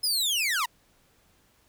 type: linear sweep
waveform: sawtooth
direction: down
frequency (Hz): 5160 to 888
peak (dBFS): -21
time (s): 0.03-0.66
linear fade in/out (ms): 10
effects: pink hiss -64 dBFS RMS until 1.68 s